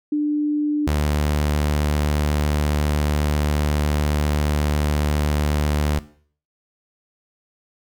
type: tone pair in turn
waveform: sine / sawtooth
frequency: 297.4 / 74.35 Hz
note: D4 / D2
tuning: +22 / +22 cents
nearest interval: 2 octaves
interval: 2400 cents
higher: first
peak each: -17 / -14 dBFS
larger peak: second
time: 0.12-0.87 / 0.87-5.99 s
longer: second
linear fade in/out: 5 ms
effects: noise-tail reverb RT60 0.5 s tail -17 dB re dry